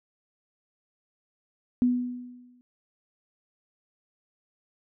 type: tone with exponential decay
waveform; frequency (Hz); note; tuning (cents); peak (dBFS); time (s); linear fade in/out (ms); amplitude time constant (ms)
sine; 246.9; B3; 0; -17; 1.82-2.61; 0; 170
effects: none